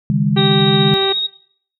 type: chord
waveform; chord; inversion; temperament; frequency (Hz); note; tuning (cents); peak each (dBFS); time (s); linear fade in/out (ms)
sine; C# suspended second; none; equal with one note detuned; 138.59 / 155.56 / 203.4; C#3 / D#3 / G#3; 0 / 0 / -36; -17; 0.1-0.94; 0
type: harmonic tone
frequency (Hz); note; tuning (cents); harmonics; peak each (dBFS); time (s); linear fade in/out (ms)
390; G4; -9; 1 / 2 / 3 / 4 / 5 / 6 / 7 / 8 / 10; -17 / -23 / -27 / -29 / -31 / -33 / -34 / -35 / -37; 0.36-1.13; 10
type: tone with vibrato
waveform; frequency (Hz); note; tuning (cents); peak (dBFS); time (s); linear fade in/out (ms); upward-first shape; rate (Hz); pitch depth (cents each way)
sine; 3754; A#7; +11; -16; 0.37-1.27; 10; triangle; 14; 19
effects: noise-tail reverb RT60 0.6 s tail -19 dB re dry